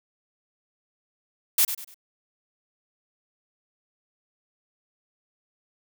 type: noise with echo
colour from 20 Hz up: blue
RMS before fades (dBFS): -19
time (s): 1.58-1.65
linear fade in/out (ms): 5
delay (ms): 98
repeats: 3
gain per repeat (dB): -10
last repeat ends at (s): 1.944
effects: none